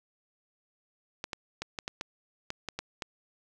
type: clicks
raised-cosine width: 0.2 ms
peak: -17 dBFS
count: 10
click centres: 1.241 / 1.332 / 1.62 / 1.788 / 1.879 / 2.011 / 2.504 / 2.687 / 2.79 / 3.022 s
effects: none